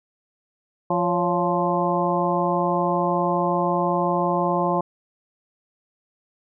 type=harmonic tone with a mistuned harmonic; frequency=174.61 Hz; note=F3; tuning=in tune; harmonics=1 / 2 / 3 / 4 / 5 / 6; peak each=-26 / -26 / -26 / -26 / -26 / -26 dBFS; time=0.9-4.81 s; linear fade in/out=5 ms; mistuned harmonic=3; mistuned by=+89 cents; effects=none

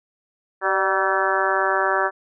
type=harmonic tone with a mistuned harmonic; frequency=191.5 Hz; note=G3; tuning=40 cents flat; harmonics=2 / 3 / 4 / 5 / 6 / 7 / 8 / 9; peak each=-26 / -26 / -26 / -26 / -26 / -26 / -26 / -26 dBFS; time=0.61-2.11 s; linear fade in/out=50 ms; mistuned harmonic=3; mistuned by=+41 cents; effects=none

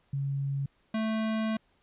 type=tone pair in turn; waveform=sine / square; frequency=138.59 / 220 Hz; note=C#3 / A3; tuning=0 / 0 cents; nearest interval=minor sixth; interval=800 cents; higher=second; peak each=-28 dBFS; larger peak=neither; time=0.13-0.66 / 0.94-1.57 s; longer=second; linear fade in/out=5 ms; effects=pink hiss -69 dBFS RMS until 1.82 s + resampled to 8000 Hz

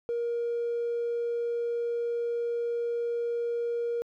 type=tone; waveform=triangle; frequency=471.6 Hz; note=A#4; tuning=20 cents sharp; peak=-24 dBFS; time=0.09-4.02 s; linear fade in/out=0 ms; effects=tanh soft clip ceiling -24 dBFS

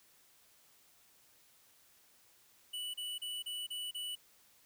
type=tone bursts; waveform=square; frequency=2960 Hz; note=F#7; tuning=in tune; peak=-39 dBFS; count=6; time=2.73-4.155 s; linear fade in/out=10 ms; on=210 ms; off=33 ms; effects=white hiss -66 dBFS RMS until 4.65 s

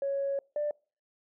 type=tone pair in turn; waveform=sine; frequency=554.4 / 591.8 Hz; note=C#5 / D5; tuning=0 / +13 cents; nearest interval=minor second; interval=113 cents; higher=second; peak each=-27 dBFS; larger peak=neither; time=0.02-0.39 / 0.56-0.71 s; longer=first; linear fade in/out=2 ms; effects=noise-tail reverb RT60 0.4 s tail -26 dB re dry + tanh soft clip ceiling -23 dBFS

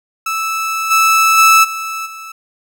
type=tone with level steps; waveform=30% pulse; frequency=1312 Hz; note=E6; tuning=9 cents flat; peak=-14 / -6 / -3 / -18 / -26 dBFS; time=0.26-2.32 s; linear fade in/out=5 ms; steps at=0.9 / 1.37 / 1.63 / 2.05 s; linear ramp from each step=20 ms; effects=none

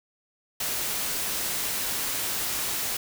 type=noise; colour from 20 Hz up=white; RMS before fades=-29 dBFS; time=0.6-2.97 s; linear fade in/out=5 ms; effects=none

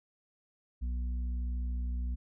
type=harmonic tone; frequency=60.9 Hz; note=B1; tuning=24 cents flat; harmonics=1 / 3 / 4; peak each=-31 / -51 / -49 dBFS; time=0.81-2.16 s; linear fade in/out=20 ms; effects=none

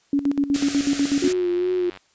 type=tone with tremolo; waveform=sine; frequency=282.1 Hz; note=C#4; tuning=30 cents sharp; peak=-16 dBFS; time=0.13-1.28 s; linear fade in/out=2 ms; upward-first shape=square; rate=8.1 Hz; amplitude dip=75%
type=band-stop noise; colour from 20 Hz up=white; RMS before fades=-28 dBFS; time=0.54-1.33 s; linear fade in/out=5 ms; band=760 to 1200 Hz; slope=96 dB/octave
type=tone with vibrato; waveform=sine; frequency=358.5 Hz; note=F4; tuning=45 cents sharp; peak=-19 dBFS; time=1.22-1.9 s; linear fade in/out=5 ms; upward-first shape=sine; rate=2.5 Hz; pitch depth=35 cents each way
type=click train; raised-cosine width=0.3 ms; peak=-24 dBFS; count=70; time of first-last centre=1.24-1.973 s; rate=94.1 Hz
effects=white hiss -61 dBFS RMS until 2.14 s + resampled to 16000 Hz

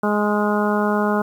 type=harmonic tone with a mistuned harmonic; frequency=208.6 Hz; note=G#3; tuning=8 cents sharp; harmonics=1 / 2 / 3 / 4 / 5 / 6 / 7; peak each=-20 / -23 / -25 / -26 / -27 / -28 / -28 dBFS; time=0.03-1.22 s; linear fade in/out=5 ms; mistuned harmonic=7; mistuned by=-23 cents; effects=8-bit

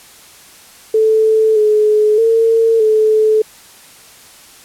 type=tone with pitch steps; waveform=sine; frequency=438.5 / 425.4 / 453.4 / 433.5 Hz; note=A4 / G#4 / A#4 / A4; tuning=-6 / +42 / -48 / -26 cents; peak=-8 dBFS; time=0.94-3.42 s; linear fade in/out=5 ms; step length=620 ms; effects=white hiss -41 dBFS RMS until 4.64 s + low-pass 12000 Hz 12 dB/octave

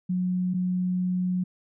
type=tone pair in turn; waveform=sine; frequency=181.9 / 181.9 Hz; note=F#3 / F#3; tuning=-29 / -29 cents; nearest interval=unison; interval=0 cents; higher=neither; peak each=-23 dBFS; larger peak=neither; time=0.09-0.54 / 0.54-1.44 s; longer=second; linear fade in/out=10 ms; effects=none

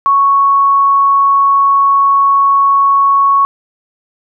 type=tone; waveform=sine; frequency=1108.7 Hz; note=C#6; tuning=in tune; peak=-6 dBFS; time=0.06-3.45 s; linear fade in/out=0 ms; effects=none

